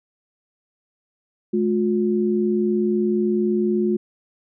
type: tone pair together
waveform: sine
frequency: 213.7 / 357.6 Hz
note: G#3 / F4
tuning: +50 / +41 cents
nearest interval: major sixth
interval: 891 cents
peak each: -20 dBFS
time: 1.53-3.97 s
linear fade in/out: 10 ms
effects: none